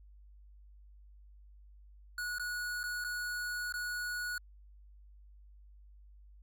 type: tone with dropouts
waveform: square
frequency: 1460 Hz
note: F#6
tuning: 24 cents flat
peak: -36 dBFS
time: 2.18-4.38 s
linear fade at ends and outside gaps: 2 ms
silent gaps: 2.384-2.396 / 2.832-2.838 / 3.041-3.046 / 3.724-3.739 s
effects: added 50 Hz sine -54 dBFS peak until 6.42 s